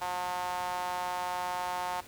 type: tone with high-pass filter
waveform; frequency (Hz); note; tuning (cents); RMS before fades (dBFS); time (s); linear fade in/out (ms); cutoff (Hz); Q
sawtooth; 180; F#3; -47; -34; 0.01-2.01; 10; 830; 5.1
effects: pink hiss -51 dBFS RMS until 2.07 s + high-pass 60 Hz 12 dB/octave